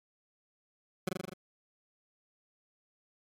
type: tone with echo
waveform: 20% pulse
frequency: 185 Hz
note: F#3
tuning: in tune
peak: -24 dBFS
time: 1.07-1.09 s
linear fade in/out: 5 ms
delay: 41 ms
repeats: 6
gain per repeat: -2 dB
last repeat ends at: 1.336 s
effects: AAC 48 kbps